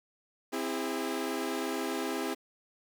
sawtooth chord, C augmented, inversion none, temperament equal with one note detuned, 261.6 / 329.6 / 407.2 Hz, C4 / E4 / G#4, 0 / 0 / -34 cents, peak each -32 dBFS, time 0.52-2.35 s, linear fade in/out 20 ms, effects 9-bit

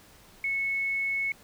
sine tone, 2200 Hz, C#7, 14 cents flat, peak -26 dBFS, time 0.44-1.32 s, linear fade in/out 2 ms, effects pink hiss -55 dBFS RMS until 1.43 s

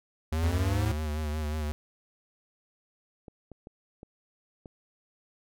square linear sweep, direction up, 76.9 to 110 Hz, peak -27 dBFS, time 0.32-0.92 s, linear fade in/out 5 ms
square tone with vibrato, 76.3 Hz, D#2, 33 cents flat, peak -30 dBFS, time 0.43-1.72 s, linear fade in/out 0 ms, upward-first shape sine, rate 5.5 Hz, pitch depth 47 cents each way
clicks, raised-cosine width 2 ms, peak -31 dBFS, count 5, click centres 3.282 / 3.517 / 3.671 / 4.031 / 4.658 s
effects none

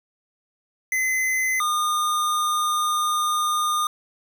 square tone pair in turn, 2042 / 1218 Hz, C7 / D#6, -43 / -37 cents, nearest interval major sixth, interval 894 cents, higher first, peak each -21 / -21 dBFS, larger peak neither, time 0.92-1.6 / 1.6-3.87 s, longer second, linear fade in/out 2 ms, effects none

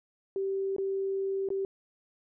sine tone with dropouts, 388.6 Hz, G4, 15 cents flat, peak -28 dBFS, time 0.36-1.65 s, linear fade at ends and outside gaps 1 ms, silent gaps 0.764-0.783 / 1.488-1.503 s, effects none

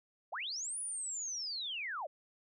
sine linear two-way sweep, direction up then down, 519 to 9956 to 519 Hz, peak -37 dBFS, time 0.32-2.07 s, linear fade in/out 10 ms, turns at 0.79 s, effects none

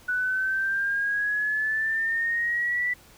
sine exponential sweep, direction up, 1480 to 1975.5 Hz, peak -23 dBFS, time 0.08-2.94 s, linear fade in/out 10 ms, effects pink hiss -53 dBFS RMS until 3.17 s

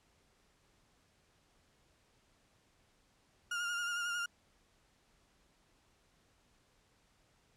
35% pulse tone with vibrato, 1413 Hz, F6, 20 cents sharp, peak -33 dBFS, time 3.51-4.26 s, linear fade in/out 5 ms, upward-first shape sine, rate 11 Hz, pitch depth 31 cents each way, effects pink hiss -71 dBFS RMS until 7.56 s + low-pass 9000 Hz 12 dB/octave

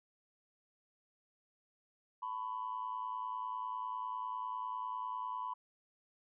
sine tone with amplitude modulation, 1000 Hz, B5, 21 cents sharp, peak -33 dBFS, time 2.22-5.54 s, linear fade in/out 10 ms, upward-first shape sine, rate 110 Hz, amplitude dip 80%, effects tanh soft clip ceiling -30 dBFS

